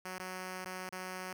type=tone with dropouts; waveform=5% pulse; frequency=185 Hz; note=F#3; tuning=in tune; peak=-29 dBFS; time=0.05-1.33 s; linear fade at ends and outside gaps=2 ms; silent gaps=0.185-0.196 / 0.646-0.656 / 0.892-0.925 s; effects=none